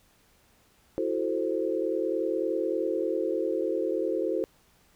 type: chord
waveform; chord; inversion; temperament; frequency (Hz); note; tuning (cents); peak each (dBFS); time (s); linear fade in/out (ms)
sine; F# half-diminished seventh; third; equal; 329.6 / 370 / 440 / 523.3; E4 / F#4 / A4 / C5; 0 / 0 / 0 / 0; -31; 0.98-4.44; 0
effects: pink hiss -63 dBFS RMS until 4.95 s